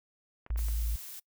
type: clicks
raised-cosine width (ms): 0.5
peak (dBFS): -33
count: 5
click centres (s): 0.464 / 0.505 / 0.56 / 0.591 / 0.685
type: tone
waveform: sine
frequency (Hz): 55.8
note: A1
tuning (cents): +25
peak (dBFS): -28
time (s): 0.5-0.96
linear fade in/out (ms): 5
type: noise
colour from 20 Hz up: blue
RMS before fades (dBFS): -44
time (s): 0.57-1.2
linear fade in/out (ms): 10
effects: noise-tail reverb RT60 0.1 s tail -23 dB re dry